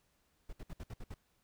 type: noise bursts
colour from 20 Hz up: brown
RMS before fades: -44 dBFS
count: 7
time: 0.49-1.142 s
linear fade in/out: 5 ms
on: 40 ms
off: 62 ms
effects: pink hiss -75 dBFS RMS until 1.43 s